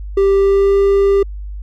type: tone with pitch glide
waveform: triangle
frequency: 393 to 396.6 Hz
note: G4 to G4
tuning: +4 to +20 cents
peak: -7 dBFS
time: 0.17-1.23 s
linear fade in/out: 5 ms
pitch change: +16 cents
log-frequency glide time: 0.36-0.76 s
effects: added 50 Hz sine -24 dBFS peak until 1.62 s